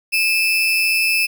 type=tone pair together; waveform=35% pulse; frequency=2443 / 2626 Hz; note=D#7 / E7; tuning=-32 / -7 cents; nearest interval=minor second; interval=125 cents; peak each=-21 / -14 dBFS; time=0.12-1.27 s; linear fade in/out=20 ms; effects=8-bit